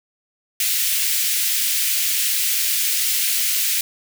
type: high-pass noise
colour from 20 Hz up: white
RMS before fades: -20 dBFS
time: 0.6-3.81 s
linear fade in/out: 2 ms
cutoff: 2000 Hz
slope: 24 dB/octave
effects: none